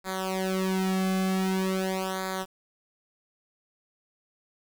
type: tone with flanger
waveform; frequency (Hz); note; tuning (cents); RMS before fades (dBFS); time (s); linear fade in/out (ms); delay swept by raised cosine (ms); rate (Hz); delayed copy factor
sawtooth; 188.8; F#3; +35; -28; 0.04-2.46; 50; 0.35 to 2.15; 0.45; -0.95
effects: 8-bit